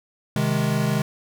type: chord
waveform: square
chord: Ab major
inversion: first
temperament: equal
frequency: 130.81 / 155.56 / 207.7 Hz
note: C3 / Eb3 / Ab3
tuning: 0 / 0 / 0 cents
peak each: -25 dBFS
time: 0.36-1.02 s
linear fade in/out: 2 ms
effects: none